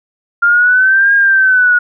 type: exponential two-way sweep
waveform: sine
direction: up then down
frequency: 1394 to 1628 to 1445 Hz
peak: -6 dBFS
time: 0.42-1.79 s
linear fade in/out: 10 ms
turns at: 1.14 s
effects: none